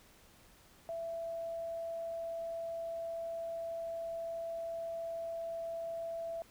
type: tone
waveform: sine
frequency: 666 Hz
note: E5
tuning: 18 cents sharp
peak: -37 dBFS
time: 0.89-6.42 s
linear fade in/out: 0 ms
effects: pink hiss -62 dBFS RMS until 6.5 s